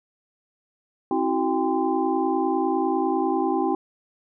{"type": "tone cluster", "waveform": "sine", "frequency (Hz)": [266.3, 326, 376.1, 797, 1032], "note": ["C4", "E4", "F#4", "G5", "C6"], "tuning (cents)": [31, -19, 28, 28, -24], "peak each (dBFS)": [-27, -25, -26, -26, -32], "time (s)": [1.11, 3.75], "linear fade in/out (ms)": 2, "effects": []}